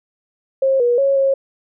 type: tone with pitch steps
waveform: sine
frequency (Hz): 536 / 482 / 550 / 543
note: C5 / B4 / C#5 / C#5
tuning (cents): +42 / -42 / -14 / -36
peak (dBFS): -12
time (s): 0.62-1.34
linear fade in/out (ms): 5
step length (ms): 180
effects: none